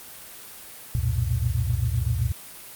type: tone cluster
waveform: sine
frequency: 67.9 / 89.3 / 114.4 / 122.2 Hz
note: C#2 / F2 / A#2 / B2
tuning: -35 / +39 / -32 / -18 cents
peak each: -27 dBFS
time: 0.95-2.32 s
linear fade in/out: 0 ms
effects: white hiss -42 dBFS RMS until 2.75 s + Opus 32 kbps